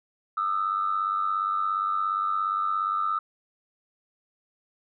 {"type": "tone pair together", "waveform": "sine", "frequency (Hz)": [1221.3, 1318.5], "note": ["D#6", "E6"], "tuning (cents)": [-33, 0], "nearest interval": "minor second", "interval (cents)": 133, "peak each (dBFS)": -26, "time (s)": [0.37, 3.19], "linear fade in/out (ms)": 5, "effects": ["tanh soft clip ceiling -16 dBFS"]}